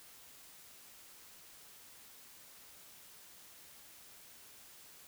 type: silence
effects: white hiss -57 dBFS RMS until 5.07 s